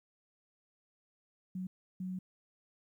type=tone bursts at uneven times; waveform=sine; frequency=184.9 Hz; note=F#3; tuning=1 cent flat; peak=-36 dBFS; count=2; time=1.55-1.67 / 2-2.19 s; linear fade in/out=5 ms; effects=12-bit